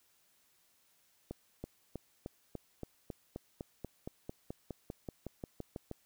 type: accelerating click train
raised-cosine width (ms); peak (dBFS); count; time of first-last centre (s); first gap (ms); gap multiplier
2; -27; 21; 1.31-5.913; 330; 0.96
effects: white hiss -71 dBFS RMS until 6.05 s